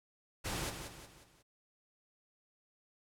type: noise with echo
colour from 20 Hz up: pink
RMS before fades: -38 dBFS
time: 0.44-0.71 s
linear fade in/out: 20 ms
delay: 180 ms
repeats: 4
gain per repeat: -7 dB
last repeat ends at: 1.43 s
effects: low-pass 12000 Hz 12 dB/octave